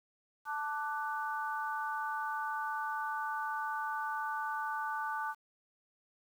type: chord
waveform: sine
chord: D major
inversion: second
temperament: equal with one note detuned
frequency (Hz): 880 / 1174.7 / 1489.4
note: A5 / D6 / F#6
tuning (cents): 0 / 0 / +11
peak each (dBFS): -37 / -39 / -39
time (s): 0.45-5.35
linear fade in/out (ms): 50
effects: 10-bit